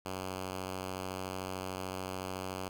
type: tone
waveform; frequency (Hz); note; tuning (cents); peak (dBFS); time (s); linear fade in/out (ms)
5% pulse; 93.6; F#2; +20; -26; 0.05-2.69; 10
effects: none